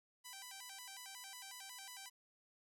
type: tone with vibrato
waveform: 5% pulse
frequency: 880 Hz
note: A5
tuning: in tune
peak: -38 dBFS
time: 0.24-2.1 s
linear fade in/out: 20 ms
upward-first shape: square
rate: 5.5 Hz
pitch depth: 210 cents each way
effects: none